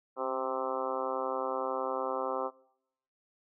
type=harmonic tone with a mistuned harmonic; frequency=130.81 Hz; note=C3; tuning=in tune; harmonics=2 / 3 / 4 / 5 / 6 / 7 / 8 / 9 / 10; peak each=-44 / -39 / -35 / -42 / -39 / -42 / -39 / -41 / -41 dBFS; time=0.16-2.51 s; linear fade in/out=50 ms; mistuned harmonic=2; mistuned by=+47 cents; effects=noise-tail reverb RT60 0.8 s tail -23 dB re dry